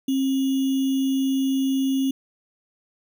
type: tone with sample-and-hold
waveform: sine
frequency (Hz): 268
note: C4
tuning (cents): +42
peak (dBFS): -19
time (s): 0.08-2.11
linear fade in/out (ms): 5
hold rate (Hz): 3150
effects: none